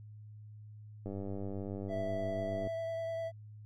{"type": "click train", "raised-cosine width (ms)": 2, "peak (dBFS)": -28, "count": 160, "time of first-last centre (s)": [1.06, 2.673], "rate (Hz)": 98.6}
{"type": "tone with vibrato", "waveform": "triangle", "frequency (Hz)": 659.3, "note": "E5", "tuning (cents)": 0, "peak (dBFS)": -33, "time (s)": [1.88, 3.32], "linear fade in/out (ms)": 50, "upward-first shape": "sine", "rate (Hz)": 10, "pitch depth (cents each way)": 11}
{"effects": ["added 106 Hz sine -48 dBFS peak until 3.65 s"]}